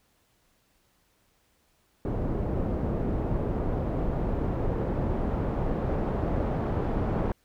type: noise with low-pass filter sweep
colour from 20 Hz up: pink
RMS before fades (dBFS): -28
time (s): 2.05-7.32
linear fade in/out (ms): 2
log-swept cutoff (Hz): 500 to 770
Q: 0.76
effects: pink hiss -68 dBFS RMS until 7.44 s